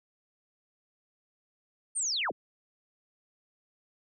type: linear sweep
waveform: sine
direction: down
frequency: 9160 to 53.8 Hz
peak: -28 dBFS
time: 1.95-2.32 s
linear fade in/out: 20 ms
effects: none